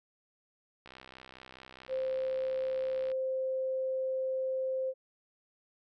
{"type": "click train", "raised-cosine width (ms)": 0.3, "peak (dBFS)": -33, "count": 147, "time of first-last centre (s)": [0.86, 3.117], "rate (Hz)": 64.7}
{"type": "tone", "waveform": "sine", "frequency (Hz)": 523.3, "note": "C5", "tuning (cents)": 0, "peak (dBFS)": -30, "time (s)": [1.88, 4.94], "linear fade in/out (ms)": 50}
{"effects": []}